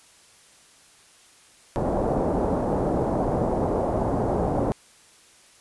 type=low-pass noise; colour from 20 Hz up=white; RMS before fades=-24 dBFS; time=1.76-4.72 s; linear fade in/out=0 ms; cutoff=730 Hz; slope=24 dB/octave; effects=white hiss -54 dBFS RMS until 5.6 s + resampled to 24000 Hz